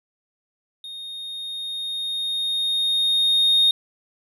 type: tone with level ramp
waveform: triangle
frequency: 3700 Hz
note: A#7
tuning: 14 cents flat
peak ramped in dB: -32 to -11 dBFS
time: 0.84-3.71 s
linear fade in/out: 2 ms
effects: tanh soft clip ceiling -8 dBFS + resampled to 32000 Hz